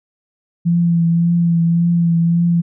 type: tone with vibrato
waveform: sine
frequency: 169.5 Hz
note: E3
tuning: 49 cents sharp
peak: -11 dBFS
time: 0.65-2.62 s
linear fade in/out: 20 ms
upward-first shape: triangle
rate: 1.8 Hz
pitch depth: 28 cents each way
effects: none